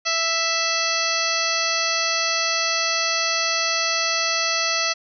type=harmonic tone with a mistuned harmonic; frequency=660 Hz; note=E5; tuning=2 cents sharp; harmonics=1 / 2 / 3 / 4 / 5 / 6 / 7 / 8 / 9; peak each=-30 / -27 / -28 / -27 / -32 / -29 / -27 / -31 / -28 dBFS; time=0.05-4.94 s; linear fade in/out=20 ms; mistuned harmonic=6; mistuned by=+82 cents; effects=none